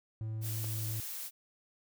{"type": "tone", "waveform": "triangle", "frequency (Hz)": 110, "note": "A2", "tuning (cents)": 0, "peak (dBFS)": -33, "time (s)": [0.21, 1], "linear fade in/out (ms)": 0}
{"type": "noise", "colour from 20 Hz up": "blue", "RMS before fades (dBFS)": -41, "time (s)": [0.41, 1.31], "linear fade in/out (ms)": 50}
{"type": "click", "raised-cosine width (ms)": 1, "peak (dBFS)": -32, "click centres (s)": 0.643}
{"effects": []}